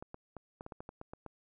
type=clicks; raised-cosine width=1 ms; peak=-30 dBFS; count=11; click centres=0.025 / 0.144 / 0.367 / 0.609 / 0.664 / 0.722 / 0.805 / 0.891 / 1.014 / 1.135 / 1.263 s; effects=none